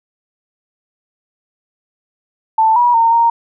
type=tone with pitch steps; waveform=sine; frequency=885 / 966 / 916 / 929 Hz; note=A5 / B5 / A#5 / A#5; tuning=+10 / -39 / -31 / -6 cents; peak=-8 dBFS; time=2.58-3.3 s; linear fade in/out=5 ms; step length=180 ms; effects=none